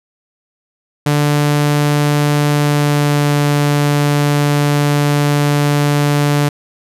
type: tone with pitch glide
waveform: sawtooth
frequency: 146.83 to 145.56 Hz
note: D3 to D3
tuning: 0 to -15 cents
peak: -7 dBFS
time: 1.06-6.49 s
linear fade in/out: 5 ms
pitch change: -15 cents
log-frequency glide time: 2.51-3.37 s
effects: resampled to 32000 Hz